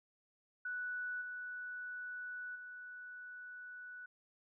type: tone with level steps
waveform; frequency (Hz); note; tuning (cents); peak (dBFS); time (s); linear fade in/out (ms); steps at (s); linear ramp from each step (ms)
sine; 1480; F#6; 0; -38 / -42 / -47; 0.65-4.06; 5; 1.21 / 2.55; 10
effects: none